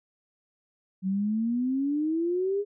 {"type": "exponential sweep", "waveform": "sine", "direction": "up", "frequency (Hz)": [185.3, 415.3], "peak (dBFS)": -24, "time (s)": [1.02, 2.65], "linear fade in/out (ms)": 50, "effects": []}